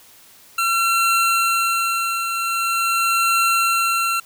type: tone with tremolo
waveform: 25% pulse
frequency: 1358 Hz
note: F6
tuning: 49 cents flat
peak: -11 dBFS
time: 0.58-4.2 s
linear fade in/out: 5 ms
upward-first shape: triangle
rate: 0.44 Hz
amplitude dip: 55%
effects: white hiss -48 dBFS RMS until 4.25 s